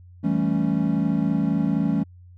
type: chord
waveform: triangle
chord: A dominant seventh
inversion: second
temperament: equal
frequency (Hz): 164.81 / 196 / 220 / 277.2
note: E3 / G3 / A3 / C#4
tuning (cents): 0 / 0 / 0 / 0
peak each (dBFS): -23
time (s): 0.23-2.04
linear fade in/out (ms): 20
effects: added 89 Hz sine -44 dBFS peak until 2.37 s